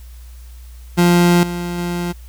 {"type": "tone with level steps", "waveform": "30% pulse", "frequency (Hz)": 174.61, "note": "F3", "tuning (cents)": 0, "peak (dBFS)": [-7, -19, -17], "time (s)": [0.97, 2.13], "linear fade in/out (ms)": 20, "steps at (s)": [1.43, 1.78], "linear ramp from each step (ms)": 2, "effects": ["added 60 Hz sine -34 dBFS peak until 2.28 s", "white hiss -50 dBFS RMS until 2.28 s"]}